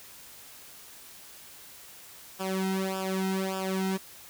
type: tone with flanger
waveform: sawtooth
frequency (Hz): 190.2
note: F#3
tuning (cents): +48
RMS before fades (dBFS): -30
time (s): 2.39-3.98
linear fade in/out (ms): 20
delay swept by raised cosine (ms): 0.48 to 1.78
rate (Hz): 1.7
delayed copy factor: -0.95
effects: white hiss -49 dBFS RMS until 4.29 s